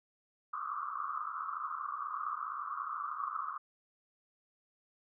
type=band-pass noise; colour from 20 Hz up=white; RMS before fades=-39 dBFS; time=0.53-3.58 s; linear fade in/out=5 ms; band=1100 to 1300 Hz; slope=96 dB/octave; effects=none